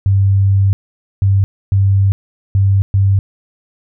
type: tone bursts at uneven times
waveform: sine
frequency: 98 Hz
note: G2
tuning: in tune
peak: -8 dBFS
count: 5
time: 0.06-0.73 / 1.22-1.44 / 1.72-2.12 / 2.55-2.82 / 2.94-3.19 s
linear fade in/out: 0 ms
effects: none